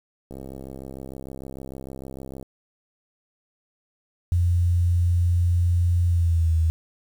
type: click train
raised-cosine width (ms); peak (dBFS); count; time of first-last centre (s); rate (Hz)
2; -24; 142; 0.31-2.427; 66.6
type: tone with pitch glide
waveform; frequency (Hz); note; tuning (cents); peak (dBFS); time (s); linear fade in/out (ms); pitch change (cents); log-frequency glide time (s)
sine; 87.31 to 80.99; F2 to E2; 0 to -30; -17; 4.32-6.7; 0; -130; 6.06-6.55
effects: 8-bit

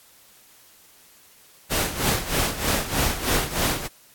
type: noise with tremolo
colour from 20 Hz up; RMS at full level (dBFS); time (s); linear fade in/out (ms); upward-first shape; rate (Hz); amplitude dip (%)
pink; -21; 1.7-3.88; 20; sine; 3.2; 75
effects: white hiss -53 dBFS RMS until 4.14 s + AAC 64 kbps

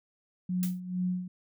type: tone with tremolo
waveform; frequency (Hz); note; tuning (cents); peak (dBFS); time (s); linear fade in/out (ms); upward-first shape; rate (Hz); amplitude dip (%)
sine; 181.6; F#3; -32; -26; 0.49-1.28; 5; sine; 2.2; 75
type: noise with exponential decay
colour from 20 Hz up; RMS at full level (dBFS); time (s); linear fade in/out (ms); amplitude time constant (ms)
blue; -34; 0.63-0.8; 0; 35
effects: none

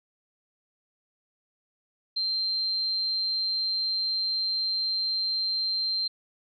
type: tone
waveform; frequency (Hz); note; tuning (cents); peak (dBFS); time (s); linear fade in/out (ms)
sine; 4148; C8; -16; -25; 2.16-6.08; 10
effects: none

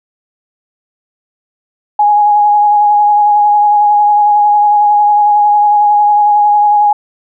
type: tone with vibrato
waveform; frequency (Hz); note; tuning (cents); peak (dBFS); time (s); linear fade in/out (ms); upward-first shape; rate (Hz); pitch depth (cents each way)
sine; 831; G#5; +1; -5; 1.99-6.93; 5; sine; 11; 18
effects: none

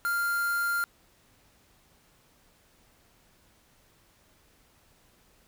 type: tone with quantisation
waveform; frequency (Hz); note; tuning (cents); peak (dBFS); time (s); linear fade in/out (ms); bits
triangle; 1398; F6; +1; -24; 0.05-0.84; 0; 6
effects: pink hiss -63 dBFS RMS until 5.47 s

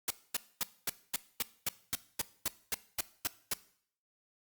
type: noise bursts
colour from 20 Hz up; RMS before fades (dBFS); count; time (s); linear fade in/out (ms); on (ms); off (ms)
white; -32; 14; 0.08-3.536; 2; 24; 240
effects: noise-tail reverb RT60 0.6 s tail -18 dB re dry + Opus 48 kbps

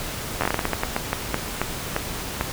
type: slowing click train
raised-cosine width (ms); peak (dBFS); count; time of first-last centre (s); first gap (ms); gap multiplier
0.5; -6; 17; 0.41-2.411; 11; 1.28
effects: pink hiss -31 dBFS RMS until 2.52 s

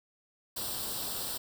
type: noise with comb filter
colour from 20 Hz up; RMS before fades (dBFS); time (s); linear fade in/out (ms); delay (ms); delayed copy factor
white; -36; 0.56-1.38; 10; 0.23; +0.7
effects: none

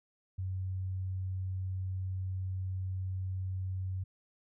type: tone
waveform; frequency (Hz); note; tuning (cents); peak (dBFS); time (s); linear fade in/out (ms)
sine; 93.7; F#2; +22; -33; 0.38-4.04; 10
effects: none

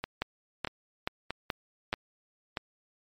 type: two click trains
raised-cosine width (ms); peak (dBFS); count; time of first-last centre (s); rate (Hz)
0.3; -16 / -13; 5 / 5; 0.04-2.572 / 0.22-1.929; 1.58 / 2.34
effects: MP3 64 kbps

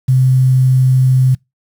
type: tone with quantisation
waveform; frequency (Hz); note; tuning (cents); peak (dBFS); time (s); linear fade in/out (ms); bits
sine; 129.5; C3; -17; -7; 0.08-1.35; 10; 6
effects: noise-tail reverb RT60 0.2 s tail -25 dB re dry

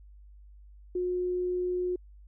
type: tone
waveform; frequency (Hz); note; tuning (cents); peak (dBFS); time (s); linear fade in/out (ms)
sine; 360.7; F#4; -44; -27; 0.95-1.96; 5
effects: added 50 Hz sine -49 dBFS peak until 2.27 s

